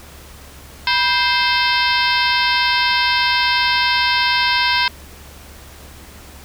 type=harmonic tone with a mistuned harmonic; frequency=523 Hz; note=C5; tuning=1 cent flat; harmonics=2 / 3 / 4 / 5 / 6 / 7 / 8 / 9 / 10; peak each=-19 / -21 / -22 / -23 / -24 / -24 / -25 / -26 / -26 dBFS; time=0.87-4.88 s; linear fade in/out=2 ms; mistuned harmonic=2; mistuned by=-120 cents; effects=added 71 Hz sine -41 dBFS peak until 6.44 s + pink hiss -41 dBFS RMS until 6.44 s